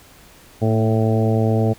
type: harmonic tone with a mistuned harmonic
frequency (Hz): 110.7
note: A2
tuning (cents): +11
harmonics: 1 / 2 / 3 / 4 / 5 / 6 / 7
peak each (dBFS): -17 / -21 / -26 / -23 / -27 / -27 / -30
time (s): 0.61-1.74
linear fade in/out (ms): 20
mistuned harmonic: 2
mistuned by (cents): +19
effects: pink hiss -47 dBFS RMS until 1.78 s